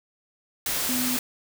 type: tone in noise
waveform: sine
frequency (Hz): 250.5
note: B3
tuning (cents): +25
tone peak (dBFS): -27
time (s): 0.89-1.17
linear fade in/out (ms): 2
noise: white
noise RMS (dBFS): -27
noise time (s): 0.66-1.19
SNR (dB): -3
effects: none

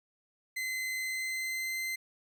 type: tone with pitch glide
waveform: 40% pulse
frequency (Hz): 2050 to 2070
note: C7 to C7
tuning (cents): -36 to -19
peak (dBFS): -32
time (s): 0.56-1.96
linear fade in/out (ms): 10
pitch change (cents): +17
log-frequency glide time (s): 0.97-1.76
effects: none

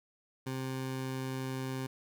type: tone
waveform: 20% pulse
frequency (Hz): 131.4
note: C3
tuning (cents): +8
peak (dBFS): -30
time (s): 0.46-1.87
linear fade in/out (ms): 10
effects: none

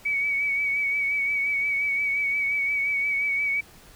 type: tone with vibrato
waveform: sine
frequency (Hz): 2259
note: C#7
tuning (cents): +32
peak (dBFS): -22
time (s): 0.05-3.61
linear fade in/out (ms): 10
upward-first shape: sine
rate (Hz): 5.7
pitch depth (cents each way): 34
effects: pink hiss -51 dBFS RMS until 3.95 s

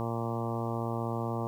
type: harmonic tone with a mistuned harmonic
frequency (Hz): 115.8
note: A#2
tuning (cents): -11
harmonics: 1 / 2 / 3 / 4 / 5 / 6 / 7 / 8 / 9 / 10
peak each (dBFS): -34 / -37 / -39 / -40 / -41 / -42 / -42 / -43 / -44 / -44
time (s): 0-1.47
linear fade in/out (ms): 0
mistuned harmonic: 1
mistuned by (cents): +16
effects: 10-bit

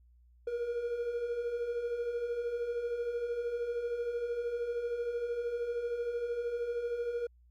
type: beating tone pair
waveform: triangle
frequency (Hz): 464.7 / 477.7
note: A#4 / A#4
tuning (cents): -5 / +42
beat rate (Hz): 13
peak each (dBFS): -39 / -31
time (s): 0.47-7.27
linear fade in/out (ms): 5
effects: added 60 Hz sine -59 dBFS peak until 7.5 s + Opus 48 kbps

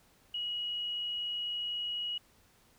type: tone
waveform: sine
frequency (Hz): 2906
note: F#7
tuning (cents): -32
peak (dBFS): -33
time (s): 0.34-2.18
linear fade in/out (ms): 5
effects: pink hiss -65 dBFS RMS until 2.78 s

